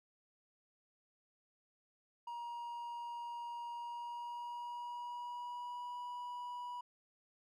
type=tone with pitch glide; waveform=triangle; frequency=948 to 975.8 Hz; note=A#5 to B5; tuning=+29 to -21 cents; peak=-40 dBFS; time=2.27-6.81 s; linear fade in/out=5 ms; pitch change=+50 cents; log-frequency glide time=3.74-5.97 s; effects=none